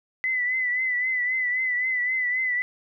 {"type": "tone with vibrato", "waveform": "sine", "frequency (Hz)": 2007, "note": "B6", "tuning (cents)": 27, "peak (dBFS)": -22, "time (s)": [0.24, 2.62], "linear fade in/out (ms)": 0, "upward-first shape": "triangle", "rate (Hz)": 3.8, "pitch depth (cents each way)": 57, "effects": []}